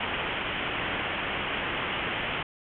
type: low-pass noise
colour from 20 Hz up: white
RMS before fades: -31 dBFS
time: 0-2.43 s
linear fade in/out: 5 ms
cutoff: 3200 Hz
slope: 96 dB/octave
effects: none